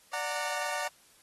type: chord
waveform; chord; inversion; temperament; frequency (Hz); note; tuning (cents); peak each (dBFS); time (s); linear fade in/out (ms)
20% pulse; D augmented; none; just; 587.3 / 734.2 / 917.7; D5 / F#5 / A#5; 0 / -14 / -27; -31; 0.13-0.88; 5
effects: white hiss -61 dBFS RMS until 1.22 s + AAC 32 kbps